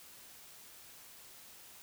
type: silence
effects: white hiss -55 dBFS RMS until 1.82 s